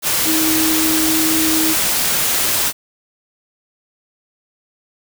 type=tone in noise; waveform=sine; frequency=317.4 Hz; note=D#4; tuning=35 cents sharp; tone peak=-17 dBFS; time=0.24-1.76 s; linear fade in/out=50 ms; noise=white; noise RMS=-17 dBFS; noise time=0.02-2.73 s; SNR=-3 dB; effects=none